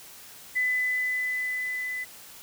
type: tone with level ramp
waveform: sine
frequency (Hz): 2004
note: B6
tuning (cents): +25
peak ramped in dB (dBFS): -22 to -30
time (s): 0.55-2.05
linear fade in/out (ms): 20
effects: white hiss -47 dBFS RMS until 2.42 s